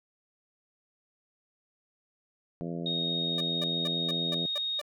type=harmonic tone; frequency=84.7 Hz; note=E2; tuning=48 cents sharp; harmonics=2 / 3 / 4 / 5 / 6 / 7 / 8; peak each=-35 / -39 / -41 / -43 / -45 / -46 / -47 dBFS; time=2.61-4.46 s; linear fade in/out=0 ms
type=tone; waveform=sine; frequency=3729 Hz; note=A#7; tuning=in tune; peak=-29 dBFS; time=2.86-4.8 s; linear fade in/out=2 ms
type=tone bursts; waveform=sawtooth; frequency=587.3 Hz; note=D5; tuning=in tune; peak=-32 dBFS; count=7; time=3.38-4.815 s; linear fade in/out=2 ms; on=25 ms; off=210 ms
effects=none